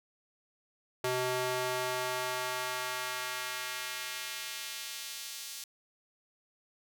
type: tone with high-pass filter sweep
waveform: square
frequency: 126.6 Hz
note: B2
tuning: 43 cents sharp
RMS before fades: -36 dBFS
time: 1.04-5.64 s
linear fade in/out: 2 ms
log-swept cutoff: 370 to 4800 Hz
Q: 0.84
effects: none